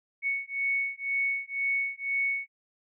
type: beating tone pair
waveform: sine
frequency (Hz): 2217 / 2219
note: C#7 / C#7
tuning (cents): 0 / +1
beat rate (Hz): 2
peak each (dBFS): -30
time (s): 0.22-2.48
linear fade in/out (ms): 50
effects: none